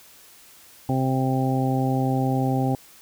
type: harmonic tone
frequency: 131.3 Hz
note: C3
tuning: 6 cents sharp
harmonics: 1 / 2 / 3 / 4 / 5 / 6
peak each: -23 / -24 / -32 / -32 / -35 / -28 dBFS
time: 0.89-2.75 s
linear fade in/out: 2 ms
effects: white hiss -50 dBFS RMS until 3.01 s